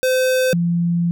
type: tone pair in turn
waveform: square / sine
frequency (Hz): 514 / 171.53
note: C5 / F3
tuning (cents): -31 / -31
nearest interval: octave + perfect fifth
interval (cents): 1900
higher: first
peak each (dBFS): -15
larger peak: neither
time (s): 0.03-0.53 / 0.53-1.11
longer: second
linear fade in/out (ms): 0
effects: none